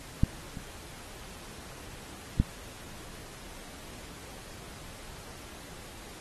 clicks, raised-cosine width 5 ms, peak -9 / -24 / -10 dBFS, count 3, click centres 0.235 / 0.572 / 2.4 s, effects pink hiss -47 dBFS RMS until 6.2 s + AAC 32 kbps

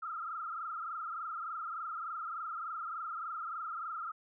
sine tone with frequency modulation, 1308 Hz, E6, 14 cents flat, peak -37 dBFS, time 0.02-4.12 s, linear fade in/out 10 ms, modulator 23.4 Hz, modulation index 3.4, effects none

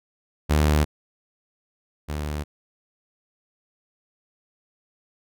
sawtooth tone pair in turn, 75.3 / 74.56 Hz, D2 / D2, +44 / +27 cents, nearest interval unison, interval 17 cents, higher first, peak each -13 / -23 dBFS, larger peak first, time 0.49-0.85 / 2.08-2.44 s, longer neither, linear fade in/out 20 ms, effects none

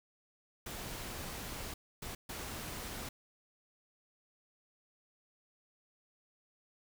pink noise bursts at uneven times, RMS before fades -43 dBFS, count 3, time 0.66-1.74 / 2.02-2.15 / 2.29-3.09 s, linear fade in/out 5 ms, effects none

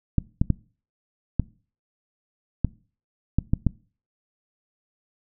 clicks, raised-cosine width 5 ms, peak -7 dBFS, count 8, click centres 0.183 / 0.415 / 0.503 / 1.397 / 2.647 / 3.386 / 3.535 / 3.667 s, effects noise-tail reverb RT60 0.4 s tail -22 dB re dry

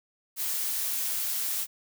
blue noise, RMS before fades -30 dBFS, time 0.36-1.67 s, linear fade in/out 50 ms, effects none

